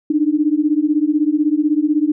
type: beating tone pair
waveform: sine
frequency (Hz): 293.7 / 309.7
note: D4 / D#4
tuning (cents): 0 / -8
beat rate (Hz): 16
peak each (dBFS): -16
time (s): 0.1-2.12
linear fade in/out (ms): 5
effects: none